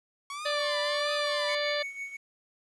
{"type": "tone with vibrato", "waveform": "sawtooth", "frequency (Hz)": 1108.7, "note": "C#6", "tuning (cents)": 0, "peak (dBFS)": -32, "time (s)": [0.3, 1.55], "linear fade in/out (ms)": 2, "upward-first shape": "triangle", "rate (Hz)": 1.5, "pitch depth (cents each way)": 220}
{"type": "harmonic tone", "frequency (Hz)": 587.3, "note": "D5", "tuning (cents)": 0, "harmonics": [1, 2, 3, 4, 5, 6, 7, 8], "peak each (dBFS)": [-30, -39, -34, -44, -42, -36, -39, -39], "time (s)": [0.45, 1.83], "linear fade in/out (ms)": 10}
{"type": "tone with tremolo", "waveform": "triangle", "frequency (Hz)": 2224, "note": "C#7", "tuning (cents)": 5, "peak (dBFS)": -31, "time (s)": [1.48, 2.17], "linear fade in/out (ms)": 10, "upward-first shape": "triangle", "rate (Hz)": 6, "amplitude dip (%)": 75}
{"effects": ["resampled to 24000 Hz", "10-bit"]}